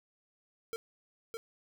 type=tone with echo; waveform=square; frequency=454.9 Hz; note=A#4; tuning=42 cents flat; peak=-36 dBFS; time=0.73-0.76 s; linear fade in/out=0 ms; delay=610 ms; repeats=1; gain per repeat=-3 dB; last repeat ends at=1.37 s; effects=none